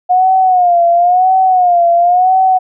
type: tone with vibrato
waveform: sine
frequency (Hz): 720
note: F#5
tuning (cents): -47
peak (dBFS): -6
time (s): 0.09-2.59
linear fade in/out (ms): 20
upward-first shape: sine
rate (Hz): 0.97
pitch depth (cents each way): 88
effects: none